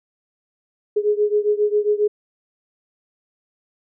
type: beating tone pair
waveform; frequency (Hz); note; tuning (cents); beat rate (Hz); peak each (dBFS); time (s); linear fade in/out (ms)
sine; 415.3 / 422.7; G#4 / G#4; 0 / +31; 7.4; -18 / -20; 0.96-2.08; 10
effects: none